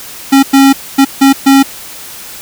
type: tone bursts at uneven times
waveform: square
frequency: 272.7 Hz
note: C#4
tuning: 28 cents flat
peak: -3 dBFS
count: 5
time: 0.32-0.43 / 0.53-0.73 / 0.98-1.05 / 1.21-1.33 / 1.46-1.63 s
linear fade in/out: 10 ms
effects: white hiss -28 dBFS RMS until 2.41 s